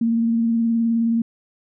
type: tone with vibrato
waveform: sine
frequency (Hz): 229.9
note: A#3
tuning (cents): -24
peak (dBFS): -16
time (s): 0.01-1.22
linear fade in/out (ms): 5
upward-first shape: sine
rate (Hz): 19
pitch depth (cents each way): 21
effects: none